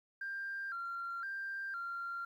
sine tone with pitch steps, 1590 / 1378 / 1584 / 1382 Hz, G6 / F6 / G6 / F6, +24 / -24 / +18 / -19 cents, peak -37 dBFS, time 0.21-2.25 s, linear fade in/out 5 ms, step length 510 ms, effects tanh soft clip ceiling -34 dBFS + 12-bit

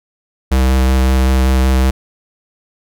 square tone with vibrato, 65.1 Hz, C2, 8 cents flat, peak -10 dBFS, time 0.51-1.91 s, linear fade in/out 10 ms, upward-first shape square, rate 5.3 Hz, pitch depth 10 cents each way, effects none

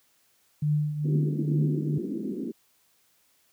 sine tone with tremolo, 149.7 Hz, D3, 33 cents sharp, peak -20 dBFS, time 0.62-1.98 s, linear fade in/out 5 ms, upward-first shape triangle, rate 2.3 Hz, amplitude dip 70%
white band-pass noise, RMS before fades -32 dBFS, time 1.04-2.52 s, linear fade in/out 10 ms, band 190 to 360 Hz, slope 48 dB/octave
effects white hiss -66 dBFS RMS until 3.52 s + high-pass 60 Hz 12 dB/octave

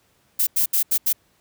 violet noise bursts at uneven times, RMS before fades -19 dBFS, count 5, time 0.39-0.47 / 0.56-0.66 / 0.73-0.83 / 0.91-0.98 / 1.06-1.13 s, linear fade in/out 10 ms, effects pink hiss -62 dBFS RMS until 1.4 s + high-pass 60 Hz 12 dB/octave

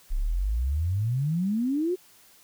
sine exponential sweep, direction up, 30.87 to 378.1 Hz, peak -23 dBFS, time 0.1-1.96 s, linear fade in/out 20 ms, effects white hiss -56 dBFS RMS until 2.43 s

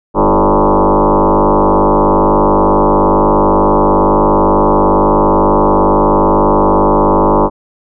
sine tone with frequency modulation, 277.2 Hz, C#4, in tune, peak -6 dBFS, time 0.14-7.5 s, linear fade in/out 50 ms, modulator 101 Hz, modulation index 7.9, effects none

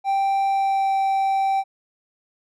triangle tone with pitch glide, 784 to 778.1 Hz, G5 to G5, 0 to -13 cents, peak -16 dBFS, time 0.04-1.64 s, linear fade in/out 50 ms, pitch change -13 cents, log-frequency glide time 0.47-0.95 s, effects none

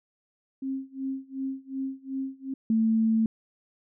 sine tone with tremolo, 267.5 Hz, C4, 38 cents sharp, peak -27 dBFS, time 0.62-2.54 s, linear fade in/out 5 ms, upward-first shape sine, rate 2.7 Hz, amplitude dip 95%
sine tone, 222.8 Hz, A3, 22 cents sharp, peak -20 dBFS, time 2.7-3.26 s, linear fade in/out 2 ms
effects none

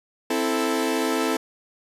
sawtooth chord, A minor, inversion first, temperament equal, 261.6 / 329.6 / 440 Hz, C4 / E4 / A4, 0 / 0 / 0 cents, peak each -22 dBFS, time 0.3-1.37 s, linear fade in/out 5 ms, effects resampled to 32000 Hz

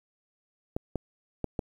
clicks, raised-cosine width 2 ms, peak -16 dBFS, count 4, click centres 0.765 / 0.957 / 1.443 / 1.592 s, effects 9-bit

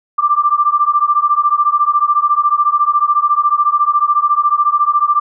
sine beating tone pair, 1174.7 / 1188.7 Hz, D6 / D6, 0 / +21 cents, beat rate 14 Hz, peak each -13 dBFS, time 0.18-5.2 s, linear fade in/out 10 ms, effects none

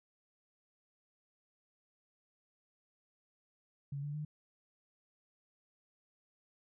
sine tone with pitch steps, 140.7 / 145.75 / 150.97 Hz, C#3 / D3 / D3, +26 / -13 / +48 cents, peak -37 dBFS, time 3.92-4.25 s, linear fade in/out 5 ms, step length 110 ms, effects none

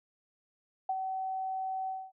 sine tone with ADSR envelope, 760 Hz, F#5, 46 cents sharp, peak -27 dBFS, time 0.89-2.12 s, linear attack 5 ms, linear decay 47 ms, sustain -5 dB, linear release 240 ms, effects none

